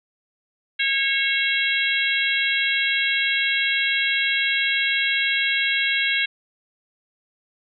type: harmonic tone with a mistuned harmonic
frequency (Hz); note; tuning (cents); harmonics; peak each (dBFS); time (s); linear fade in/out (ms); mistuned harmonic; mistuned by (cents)
546; C#5; -26; 3 / 4 / 5 / 6 / 7; -25 / -23 / -26 / -26 / -28; 0.79-6.26; 10; 7; +29
effects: none